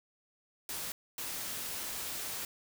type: noise bursts at uneven times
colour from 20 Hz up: white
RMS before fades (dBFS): -39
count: 2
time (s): 0.69-0.92 / 1.18-2.45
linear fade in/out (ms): 2
effects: none